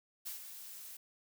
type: noise with ADSR envelope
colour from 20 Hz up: blue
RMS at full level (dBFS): -41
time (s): 0.25-0.97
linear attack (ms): 20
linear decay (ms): 120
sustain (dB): -8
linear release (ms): 6
effects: none